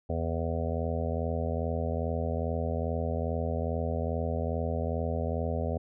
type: harmonic tone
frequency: 82.41 Hz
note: E2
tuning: in tune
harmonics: 1 / 2 / 3 / 5 / 6 / 7 / 8 / 9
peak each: -31 / -37 / -37 / -39 / -37 / -38 / -39 / -42 dBFS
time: 0.09-5.78 s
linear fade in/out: 10 ms
effects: none